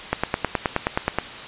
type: click train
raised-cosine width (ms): 0.5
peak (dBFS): -4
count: 11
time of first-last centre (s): 0.13-1.186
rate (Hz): 9.47
effects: white hiss -35 dBFS RMS until 1.47 s + resampled to 8000 Hz